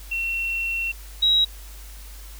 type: tone pair in turn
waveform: sine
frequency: 2719 / 3845 Hz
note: F7 / B7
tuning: -47 / -47 cents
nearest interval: tritone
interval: 600 cents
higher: second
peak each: -23 / -15 dBFS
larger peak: second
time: 0.11-0.92 / 1.22-1.45 s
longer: first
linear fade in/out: 10 ms
effects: added 50 Hz sine -38 dBFS peak until 2.39 s + white hiss -46 dBFS RMS until 2.39 s